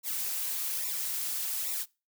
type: noise with flanger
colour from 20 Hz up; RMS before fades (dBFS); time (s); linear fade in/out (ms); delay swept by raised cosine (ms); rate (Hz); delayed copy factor
blue; -33; 0.03-1.86; 50; 0.63 to 5.33; 1.2; -0.7
effects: noise-tail reverb RT60 0.3 s tail -24 dB re dry